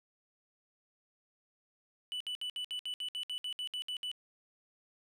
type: tone bursts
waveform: triangle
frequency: 2975 Hz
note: F#7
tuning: 9 cents sharp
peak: -34 dBFS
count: 14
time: 2.12-4.115 s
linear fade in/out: 0 ms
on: 84 ms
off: 63 ms
effects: none